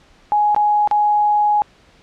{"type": "tone with dropouts", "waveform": "sine", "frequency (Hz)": 835, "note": "G#5", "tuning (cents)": 9, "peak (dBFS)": -12, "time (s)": [0.32, 1.62], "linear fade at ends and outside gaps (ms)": 0, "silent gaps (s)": [[0.547, 0.563], [0.875, 0.912]], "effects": ["pink hiss -51 dBFS RMS until 2.02 s", "low-pass 5000 Hz 12 dB/octave"]}